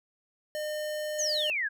square tone, 607 Hz, D#5, 43 cents flat, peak -32 dBFS, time 0.55-1.5 s, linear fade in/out 0 ms
sine exponential sweep, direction down, 6940 to 1572 Hz, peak -27 dBFS, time 1.18-1.69 s, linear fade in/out 20 ms
effects none

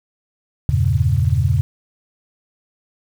sine chord, E diminished seventh, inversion none, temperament equal, 82.41 / 98 / 116.54 / 138.59 Hz, E2 / G2 / Bb2 / Db3, 0 / 0 / 0 / 0 cents, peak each -19 dBFS, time 0.69-1.61 s, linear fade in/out 0 ms, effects 7-bit

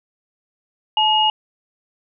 sine tone pair together, 864.7 / 2870 Hz, A5 / F7, -30 / +47 cents, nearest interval octave + major sixth, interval 2077 cents, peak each -16 dBFS, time 0.97-1.3 s, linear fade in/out 2 ms, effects none

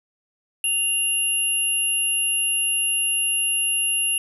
sine tone pair together, 2794 / 11176 Hz, F7 / F9, 0 / 0 cents, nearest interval 2 octaves, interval 2400 cents, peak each -22 dBFS, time 0.64-4.18 s, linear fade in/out 2 ms, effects none

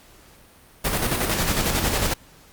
pink noise with tremolo, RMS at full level -21 dBFS, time 0.84-2.14 s, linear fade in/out 10 ms, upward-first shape square, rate 11 Hz, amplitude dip 40%, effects pink hiss -51 dBFS RMS until 2.52 s + Opus 48 kbps

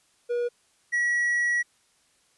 triangle tone pair in turn, 481 / 1924 Hz, B4 / B6, -46 / -46 cents, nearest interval 2 octaves, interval 2400 cents, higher second, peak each -22 / -20 dBFS, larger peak second, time 0.29-0.49 / 0.92-1.63 s, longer second, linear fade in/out 20 ms, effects white hiss -65 dBFS RMS until 2.37 s + resampled to 24000 Hz

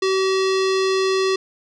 square tone with low-pass filter, 381.3 Hz, G4, 48 cents flat, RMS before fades -19 dBFS, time 0.02-1.36 s, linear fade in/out 5 ms, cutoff 5000 Hz, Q 2.1, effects none

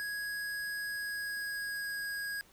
square tone with pitch glide, 1661.2 to 1644 Hz, G#6 to G#6, 0 to -18 cents, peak -36 dBFS, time 0-2.41 s, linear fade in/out 0 ms, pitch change -18 cents, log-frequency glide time 0.85-2.09 s, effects pink hiss -62 dBFS RMS until 2.52 s

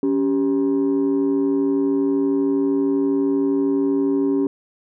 sine tone pair together, 279.4 / 392 Hz, C#4 / G4, +14 / 0 cents, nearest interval tritone, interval 586 cents, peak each -16 / -19 dBFS, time 0.03-4.47 s, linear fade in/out 2 ms, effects tanh soft clip ceiling -13 dBFS

